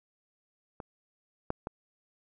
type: clicks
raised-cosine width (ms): 1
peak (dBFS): -26 / -16 / -21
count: 3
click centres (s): 0.802 / 1.504 / 1.671
effects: none